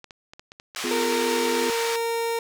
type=clicks; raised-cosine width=0.2 ms; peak=-25 dBFS; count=8; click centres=0.043 / 0.108 / 0.335 / 0.395 / 0.519 / 0.599 / 0.749 / 0.859 s
type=band-pass noise; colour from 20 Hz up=pink; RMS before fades=-31 dBFS; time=0.76-1.96 s; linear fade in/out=2 ms; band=1200 to 7800 Hz; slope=12 dB/octave
type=chord; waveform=triangle; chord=F diminished; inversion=second; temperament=just; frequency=251.4 / 349.2 / 419.1 Hz; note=Cb4 / F4 / Ab4; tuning=+31 / 0 / +16 cents; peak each=-28 / -28 / -29 dBFS; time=0.84-1.7 s; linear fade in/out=2 ms
type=tone; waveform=30% pulse; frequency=461.8 Hz; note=A#4; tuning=16 cents flat; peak=-21 dBFS; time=0.91-2.39 s; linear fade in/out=2 ms
effects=none